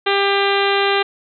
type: harmonic tone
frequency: 397.8 Hz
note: G4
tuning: 25 cents sharp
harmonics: 1 / 2 / 3 / 4 / 5 / 6 / 7 / 8 / 9 / 10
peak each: -18 / -21 / -23 / -24 / -25 / -26 / -26 / -27 / -28 / -28 dBFS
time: 0.06-1.03 s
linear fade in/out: 10 ms
effects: none